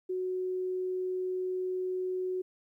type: tone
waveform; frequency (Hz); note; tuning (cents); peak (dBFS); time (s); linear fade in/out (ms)
sine; 369.2; F#4; -4; -30; 0.09-2.42; 10
effects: 12-bit